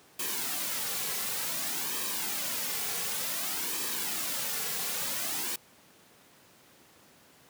white noise with flanger, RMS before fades -33 dBFS, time 0.19-5.56 s, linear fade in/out 5 ms, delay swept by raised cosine 1.4 to 3.3 ms, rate 0.55 Hz, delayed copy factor -0.6, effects pink hiss -58 dBFS RMS until 7.49 s + high-pass 150 Hz 12 dB/octave

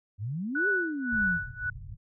sine exponential two-way sweep, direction up then down, 93.2 to 415.3 to 161.7 Hz, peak -30 dBFS, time 0.18-1.4 s, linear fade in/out 50 ms, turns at 0.68 s
sine tone with tremolo, 1480 Hz, F#6, in tune, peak -23 dBFS, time 0.55-1.7 s, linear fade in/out 5 ms, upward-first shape sine, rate 1.8 Hz, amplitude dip 95%
white low-pass noise, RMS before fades -42 dBFS, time 1.11-1.97 s, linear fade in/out 20 ms, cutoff 130 Hz, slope 48 dB/octave
effects none

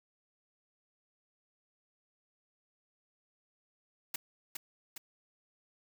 white noise with echo, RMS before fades -36 dBFS, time 4.14-4.16 s, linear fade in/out 5 ms, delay 410 ms, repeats 2, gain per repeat -4 dB, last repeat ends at 4.98 s, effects none

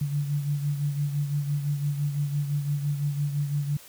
sine beating tone pair, 143.9 / 149.8 Hz, D3 / D3, -35 / +35 cents, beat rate 5.9 Hz, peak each -25 / -33 dBFS, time 0.01-3.77 s, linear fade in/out 5 ms, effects white hiss -49 dBFS RMS until 3.88 s

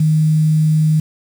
sine tone with quantisation, 155.56 Hz, D#3, in tune, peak -10 dBFS, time 0-1 s, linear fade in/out 5 ms, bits 6, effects none

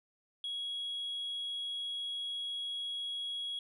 sine tone, 3322 Hz, G#7, in tune, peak -34 dBFS, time 0.44-3.59 s, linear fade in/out 2 ms, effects tanh soft clip ceiling -33 dBFS

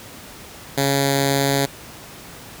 5% pulse tone with notch filter, 138.59 Hz, C#3, in tune, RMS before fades -19 dBFS, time 0.77-1.66 s, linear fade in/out 10 ms, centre 1200 Hz, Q 0.89, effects pink hiss -39 dBFS RMS until 2.6 s + high-pass 60 Hz 12 dB/octave

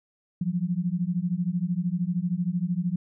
sine beating tone pair, 170.3 / 183.3 Hz, F3 / F#3, -43 / -16 cents, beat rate 13 Hz, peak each -27 dBFS, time 0.41-2.96 s, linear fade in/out 5 ms, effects none

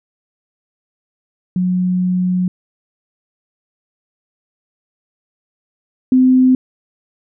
sine tone pair in turn, 182 / 256.8 Hz, F#3 / C4, -28 / -32 cents, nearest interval tritone, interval 596 cents, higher second, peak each -13 / -7 dBFS, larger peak second, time 1.56-2.48 / 6.12-6.55 s, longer first, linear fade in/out 2 ms, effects none

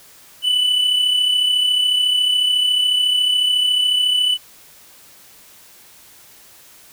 triangle tone pair together, 2953 / 2987 Hz, F#7 / F#7, -4 / +16 cents, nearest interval unison, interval 20 cents, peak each -23 / -13 dBFS, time 0.42-4.38 s, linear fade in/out 50 ms, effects white hiss -46 dBFS RMS until 6.92 s

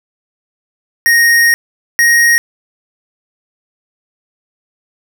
square tone pair in turn, 1864.7 / 1874.2 Hz, A#6 / A#6, 0 / +9 cents, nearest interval unison, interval 9 cents, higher second, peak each -7 dBFS, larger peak neither, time 1.06-1.54 / 1.99-2.38 s, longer first, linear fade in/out 0 ms, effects none

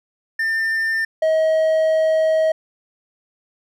triangle tone pair in turn, 1797 / 635.3 Hz, A6 / D#5, +36 / +36 cents, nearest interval octave + tritone, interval 1800 cents, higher first, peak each -16 / -12 dBFS, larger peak second, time 0.39-1.05 / 1.22-2.52 s, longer second, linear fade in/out 5 ms, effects none

